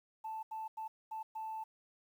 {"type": "tone bursts at uneven times", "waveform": "sine", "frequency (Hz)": 880, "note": "A5", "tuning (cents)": 0, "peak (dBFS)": -38, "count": 5, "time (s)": [[0.24, 0.43], [0.51, 0.68], [0.77, 0.88], [1.11, 1.23], [1.35, 1.64]], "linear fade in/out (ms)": 10, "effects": ["tanh soft clip ceiling -35 dBFS", "11-bit"]}